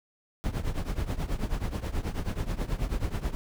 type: noise with tremolo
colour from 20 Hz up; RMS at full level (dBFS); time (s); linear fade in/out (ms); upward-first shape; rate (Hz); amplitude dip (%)
brown; -26; 0.44-3.35; 0; triangle; 9.3; 90
effects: none